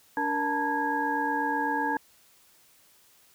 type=tone cluster; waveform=sine; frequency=288.5 / 470.2 / 880 / 948 / 1648 Hz; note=D4 / A#4 / A5 / A#5 / G#6; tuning=-31 / +15 / 0 / +29 / -14 cents; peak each=-32 / -36 / -28 / -36 / -31 dBFS; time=0.17-1.97 s; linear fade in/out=2 ms; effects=white hiss -60 dBFS RMS until 3.34 s